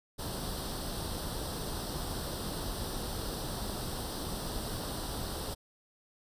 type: noise with comb filter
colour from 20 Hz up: pink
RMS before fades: -37 dBFS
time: 0.18-5.55 s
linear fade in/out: 20 ms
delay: 0.22 ms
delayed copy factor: +0.75
effects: resampled to 32000 Hz